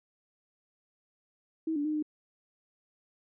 sine tone with pitch steps, 320.8 / 290.4 / 306.1 / 303.6 Hz, E4 / D4 / D#4 / D#4, -47 / -19 / -28 / -42 cents, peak -28 dBFS, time 1.67-2.026 s, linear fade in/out 5 ms, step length 89 ms, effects none

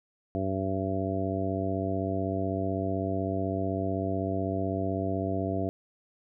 harmonic tone, 95.9 Hz, G2, 37 cents flat, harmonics 1 / 2 / 3 / 4 / 5 / 6 / 7, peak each -33 / -35 / -33 / -36 / -39 / -41 / -33 dBFS, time 0.35-5.69 s, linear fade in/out 0 ms, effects none

